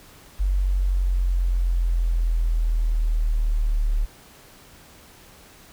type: exponential sweep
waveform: sine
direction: down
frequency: 47.57 to 36.71 Hz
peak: -18 dBFS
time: 0.39-4.06 s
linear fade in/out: 20 ms
effects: pink hiss -49 dBFS RMS until 5.72 s